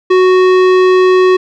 sine tone with tanh clipping, 370 Hz, F#4, in tune, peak -7 dBFS, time 0.1-1.37 s, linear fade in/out 10 ms, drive 17 dB, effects none

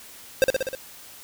square tone with echo, 528 Hz, C5, 16 cents sharp, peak -14 dBFS, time 0.42-0.44 s, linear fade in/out 0 ms, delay 62 ms, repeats 5, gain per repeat -3 dB, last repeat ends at 0.75 s, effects white hiss -45 dBFS RMS until 1.23 s

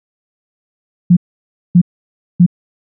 sine tone bursts, 176.1 Hz, F3, 15 cents sharp, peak -3 dBFS, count 3, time 1.1-2.464 s, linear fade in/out 10 ms, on 68 ms, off 580 ms, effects none

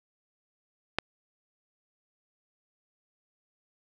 click, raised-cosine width 0.3 ms, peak -9 dBFS, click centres 0.986 s, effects none

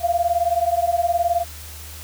sine beating tone pair, 681 / 700 Hz, F5 / F5, -44 / +4 cents, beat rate 19 Hz, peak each -20 dBFS, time 0-1.45 s, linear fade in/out 50 ms, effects added 77 Hz sine -37 dBFS peak until 2.03 s + white hiss -39 dBFS RMS until 2.03 s

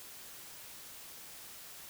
silence, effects white hiss -50 dBFS RMS until 1.89 s

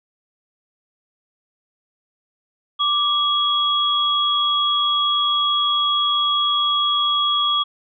sine tone pair together, 1174.7 / 3323 Hz, D6 / G#7, 0 / 0 cents, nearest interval octave + tritone, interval 1800 cents, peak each -20 / -18 dBFS, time 2.79-7.64 s, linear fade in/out 20 ms, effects none

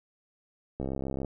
click train, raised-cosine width 2 ms, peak -20 dBFS, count 31, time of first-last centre 0.8-1.247 s, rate 67.1 Hz, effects none

